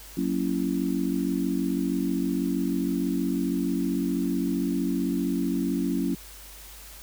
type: chord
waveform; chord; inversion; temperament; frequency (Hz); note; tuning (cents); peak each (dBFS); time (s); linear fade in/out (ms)
sine; F# dominant seventh; none; just; 185 / 231.2 / 277.5 / 333; F#3 / A#3 / C#4 / E4; 0 / -14 / +2 / +18; -29 / -31 / -27 / -31; 0.17-6.15; 5
effects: added 50 Hz sine -47 dBFS peak until 7.02 s + white hiss -46 dBFS RMS until 7.02 s